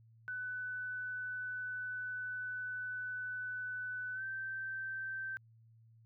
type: tone with pitch glide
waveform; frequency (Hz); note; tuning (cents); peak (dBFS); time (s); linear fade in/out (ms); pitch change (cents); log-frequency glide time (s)
sine; 1498 to 1554.4; F#6 to G6; +21 to -15; -38; 0.28-5.37; 0; +64; 4.13-4.23
effects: added 113 Hz sine -60 dBFS peak until 6.05 s